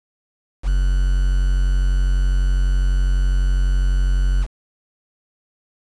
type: tone with quantisation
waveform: triangle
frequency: 46 Hz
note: F#1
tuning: 9 cents flat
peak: -12 dBFS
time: 0.63-4.47 s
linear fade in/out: 50 ms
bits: 6
effects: resampled to 22050 Hz